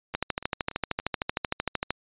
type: two click trains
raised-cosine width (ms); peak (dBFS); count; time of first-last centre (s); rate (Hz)
0.3; -10 / -24; 24 / 4; 0.15-1.906 / 0.14-1; 13.1 / 3.49
effects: resampled to 8000 Hz